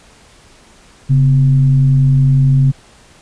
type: tone with frequency modulation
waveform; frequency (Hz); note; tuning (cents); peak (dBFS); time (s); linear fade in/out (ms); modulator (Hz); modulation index
sine; 136.2; C#3; -30; -7; 1.09-2.72; 20; 111; 0.33
effects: pink hiss -45 dBFS RMS until 3.21 s + resampled to 22050 Hz